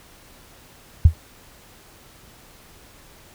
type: tone with exponential decay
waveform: sine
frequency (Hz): 80.7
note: E2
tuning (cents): -36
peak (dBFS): -4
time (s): 1.05-1.14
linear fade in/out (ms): 5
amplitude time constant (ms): 19
effects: pink hiss -49 dBFS RMS until 3.34 s